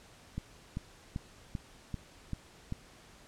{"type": "click train", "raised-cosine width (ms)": 5, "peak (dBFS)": -23, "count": 7, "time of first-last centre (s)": [0.38, 2.724], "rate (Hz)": 2.56, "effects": ["pink hiss -57 dBFS RMS until 3.27 s", "low-pass 9000 Hz 12 dB/octave"]}